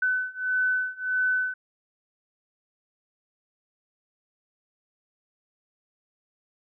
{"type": "beating tone pair", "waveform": "sine", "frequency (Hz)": [1507, 1508.6], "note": ["F#6", "F#6"], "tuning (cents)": [31, 33], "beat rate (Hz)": 1.6, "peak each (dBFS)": [-27, -26], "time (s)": [0.02, 1.54], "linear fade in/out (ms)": 5, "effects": []}